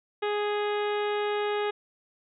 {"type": "harmonic tone", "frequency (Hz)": 415.3, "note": "G#4", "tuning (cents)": 0, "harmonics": [1, 2, 3, 4, 5, 6, 7, 8, 9], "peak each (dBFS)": [-27, -33, -37, -39, -41, -43, -44, -45, -46], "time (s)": [0.22, 1.71], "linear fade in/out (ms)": 10, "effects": []}